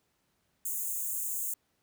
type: high-pass noise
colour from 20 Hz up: white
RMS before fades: -34 dBFS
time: 0.65-1.54 s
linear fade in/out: 5 ms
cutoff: 6500 Hz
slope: 96 dB/octave
effects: pink hiss -75 dBFS RMS until 1.82 s + high-pass 60 Hz 12 dB/octave